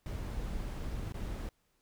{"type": "noise with dropouts", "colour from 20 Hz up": "brown", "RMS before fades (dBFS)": -38, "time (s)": [0.06, 1.49], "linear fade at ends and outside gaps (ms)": 1, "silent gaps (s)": [1.123, 1.142], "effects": ["pink hiss -75 dBFS RMS until 1.81 s"]}